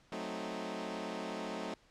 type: chord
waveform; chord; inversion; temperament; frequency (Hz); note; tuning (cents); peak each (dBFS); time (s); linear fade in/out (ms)
15% pulse; F# diminished seventh; none; equal; 185 / 220 / 261.6 / 311.1; F#3 / A3 / C4 / Eb4; 0 / 0 / 0 / 0; -38 / -36 / -39 / -38; 0.12-1.74; 2
effects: pink hiss -66 dBFS RMS until 1.9 s + low-pass 6000 Hz 12 dB/octave